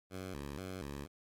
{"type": "tone with vibrato", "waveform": "10% pulse", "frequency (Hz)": 81.3, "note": "E2", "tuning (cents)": -23, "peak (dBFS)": -33, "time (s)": [0.1, 1.08], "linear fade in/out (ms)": 50, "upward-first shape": "square", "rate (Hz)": 2.1, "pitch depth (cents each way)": 240, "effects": ["MP3 64 kbps"]}